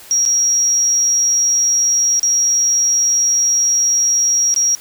triangle tone with dropouts, 5660 Hz, F8, 22 cents sharp, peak -8 dBFS, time 0.11-4.75 s, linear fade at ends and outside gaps 0 ms, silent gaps 0.253-0.26 / 2.195-2.23 / 4.541-4.562 s, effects tanh soft clip ceiling -10 dBFS + white hiss -39 dBFS RMS until 4.8 s

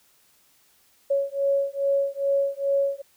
sine beating tone pair, 554.4 / 556.8 Hz, C#5 / C#5, 0 / +8 cents, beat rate 2.4 Hz, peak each -24 dBFS, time 1.1-3.02 s, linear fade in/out 10 ms, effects white hiss -61 dBFS RMS until 3.16 s

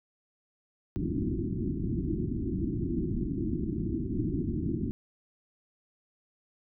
white low-pass noise, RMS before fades -31 dBFS, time 0.96-4.91 s, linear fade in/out 0 ms, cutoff 360 Hz, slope 96 dB/octave, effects none

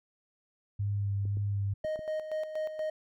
sine tone with vibrato, 100.7 Hz, G2, 47 cents sharp, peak -28 dBFS, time 0.79-1.74 s, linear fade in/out 10 ms, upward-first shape sine, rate 2 Hz, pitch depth 18 cents each way
clicks, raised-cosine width 3 ms, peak -32 dBFS, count 4, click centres 1.254 / 1.371 / 1.848 / 1.992 s
triangle tone with tremolo, 622 Hz, D#5, 1 cent flat, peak -28 dBFS, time 1.84-2.9 s, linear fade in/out 5 ms, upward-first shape square, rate 4.2 Hz, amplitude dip 60%
effects none

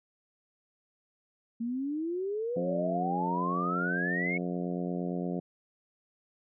sine exponential sweep, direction up, 226.1 to 2230 Hz, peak -30 dBFS, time 1.6-4.38 s, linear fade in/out 10 ms
harmonic tone, 88.7 Hz, F2, 27 cents sharp, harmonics 2 / 3 / 4 / 5 / 6 / 7 / 8, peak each -33 / -37 / -39 / -41 / -43 / -44 / -45 dBFS, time 2.56-5.4 s, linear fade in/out 5 ms
effects none

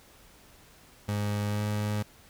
30% pulse tone with pitch glide, 103.5 to 104.88 Hz, G#2 to G#2, -5 to +17 cents, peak -25 dBFS, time 1.08-2.03 s, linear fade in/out 10 ms, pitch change +22 cents, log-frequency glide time 1.48-1.63 s, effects pink hiss -56 dBFS RMS until 2.29 s

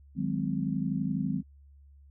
sine chord, Ab dominant seventh, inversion second, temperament just, 155.74 / 186.89 / 207.7 / 259.6 Hz, Eb3 / Gb3 / Ab3 / C4, +2 / +18 / 0 / -13 cents, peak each -33 dBFS, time 0.15-1.43 s, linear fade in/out 50 ms, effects added 70 Hz sine -52 dBFS peak until 2.1 s

